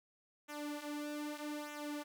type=tone with flanger; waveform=sawtooth; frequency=296 Hz; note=D4; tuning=14 cents sharp; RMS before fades=-43 dBFS; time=0.48-2.04 s; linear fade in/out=20 ms; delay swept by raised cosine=0.21 to 5.81 ms; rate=0.81 Hz; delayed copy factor=-0.75; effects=none